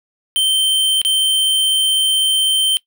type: tone with dropouts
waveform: square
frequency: 3112 Hz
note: G7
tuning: 13 cents flat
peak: -13 dBFS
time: 0.36-2.77 s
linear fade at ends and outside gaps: 0 ms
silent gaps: 1.016-1.049 s
effects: noise-tail reverb RT60 0.1 s tail -20 dB re dry